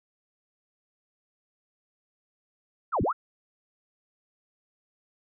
sine linear two-way sweep, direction down then up, 1480 to 42.92 to 1480 Hz, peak -23 dBFS, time 2.92-3.13 s, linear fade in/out 20 ms, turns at 3.02 s, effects none

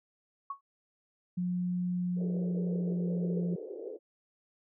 sine tone with exponential decay, 1108.7 Hz, C#6, in tune, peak -31 dBFS, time 0.5-0.61 s, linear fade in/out 5 ms, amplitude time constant 22 ms
sine tone with pitch glide, 179 to 174.91 Hz, F3 to F3, +43 to +3 cents, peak -29 dBFS, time 1.37-3.56 s, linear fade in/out 10 ms, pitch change -40 cents, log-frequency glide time 1.9-3.36 s
white band-pass noise, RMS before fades -41 dBFS, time 2.16-3.99 s, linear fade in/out 50 ms, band 360 to 490 Hz, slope 48 dB/octave
effects none

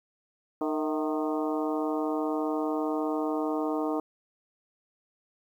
harmonic tone with a mistuned harmonic, 153.6 Hz, D#3, 22 cents flat, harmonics 2 / 3 / 4 / 5 / 6 / 7 / 8, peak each -29 / -33 / -35 / -37 / -39 / -40 / -41 dBFS, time 0.61-4 s, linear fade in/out 2 ms, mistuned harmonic 4, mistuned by +69 cents, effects 10-bit

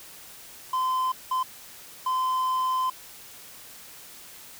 triangle tone bursts at uneven times, 1029 Hz, C6, 29 cents flat, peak -21 dBFS, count 3, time 0.73-1.12 / 1.31-1.43 / 2.06-2.9 s, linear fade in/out 5 ms, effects white hiss -46 dBFS RMS until 4.59 s

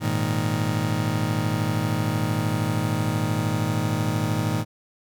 30% pulse chord, Ab suspended second, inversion none, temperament just, 103.83 / 116.8 / 155.74 Hz, Ab2 / Bb2 / Eb3, 0 / +4 / +2 cents, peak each -24 dBFS, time 0-4.65 s, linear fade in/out 50 ms, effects none

